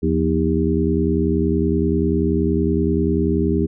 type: harmonic tone with a mistuned harmonic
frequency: 80 Hz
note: D#2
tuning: 49 cents sharp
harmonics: 1 / 2 / 3 / 4 / 5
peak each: -22 / -22 / -22 / -22 / -22 dBFS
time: 0.02-3.67 s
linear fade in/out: 20 ms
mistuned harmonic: 2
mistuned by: +100 cents
effects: none